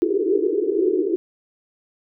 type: band-pass noise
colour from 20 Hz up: pink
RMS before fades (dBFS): -20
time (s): 0.02-1.16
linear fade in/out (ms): 0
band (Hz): 320 to 440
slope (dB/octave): 96
effects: none